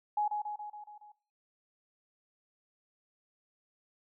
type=tone with echo; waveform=sine; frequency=837 Hz; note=G#5; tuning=13 cents sharp; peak=-27 dBFS; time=0.17-0.28 s; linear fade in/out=5 ms; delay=140 ms; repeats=6; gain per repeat=-4 dB; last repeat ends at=1.12 s; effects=noise-tail reverb RT60 0.4 s tail -19 dB re dry